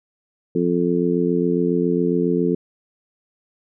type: harmonic tone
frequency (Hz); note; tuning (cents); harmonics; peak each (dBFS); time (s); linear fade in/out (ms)
87.31; F2; 0; 2 / 3 / 4 / 5; -22 / -22 / -22 / -22; 0.55-2.55; 5
effects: none